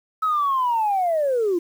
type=linear sweep; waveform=sine; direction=down; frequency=1298 to 329 Hz; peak=-17 dBFS; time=0.22-1.59 s; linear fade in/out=10 ms; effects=tanh soft clip ceiling -14 dBFS + 8-bit